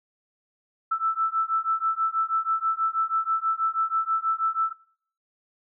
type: beating tone pair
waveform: sine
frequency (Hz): 1318.5 / 1324.7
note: E6 / E6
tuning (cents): 0 / +8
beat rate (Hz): 6.2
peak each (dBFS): -26 / -25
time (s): 0.91-4.73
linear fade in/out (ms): 10
effects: noise-tail reverb RT60 0.6 s tail -23 dB re dry